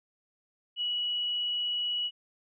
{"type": "tone", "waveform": "sine", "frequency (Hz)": 2929, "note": "F#7", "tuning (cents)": -18, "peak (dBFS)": -28, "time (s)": [0.76, 2.11], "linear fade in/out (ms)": 50, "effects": []}